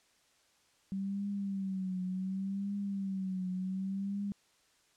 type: tone with vibrato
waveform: sine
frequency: 192.4 Hz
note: G3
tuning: 32 cents flat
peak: -33 dBFS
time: 0.92-4.32 s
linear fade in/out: 0 ms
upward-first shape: triangle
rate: 0.68 Hz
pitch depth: 88 cents each way
effects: white hiss -69 dBFS RMS until 4.96 s + low-pass 8000 Hz 12 dB/octave